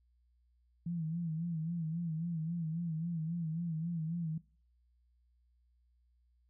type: tone with vibrato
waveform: sine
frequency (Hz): 164.81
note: E3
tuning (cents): 0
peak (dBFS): -34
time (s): 0.86-4.38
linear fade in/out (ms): 5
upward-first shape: sine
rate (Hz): 3.7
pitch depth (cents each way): 89
effects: noise-tail reverb RT60 0.4 s tail -20 dB re dry + added 60 Hz sine -68 dBFS peak until 6.49 s